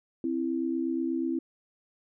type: tone pair together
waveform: sine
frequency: 262.6 / 330.9 Hz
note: C4 / E4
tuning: +6 / +7 cents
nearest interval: major third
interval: 401 cents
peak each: -30 / -29 dBFS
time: 0.24-1.39 s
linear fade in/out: 2 ms
effects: none